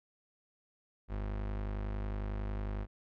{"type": "tone", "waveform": "35% pulse", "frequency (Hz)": 51, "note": "G#1", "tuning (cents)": -31, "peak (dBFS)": -33, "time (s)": [1.08, 2.87], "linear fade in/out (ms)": 50, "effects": ["low-pass 2000 Hz 12 dB/octave"]}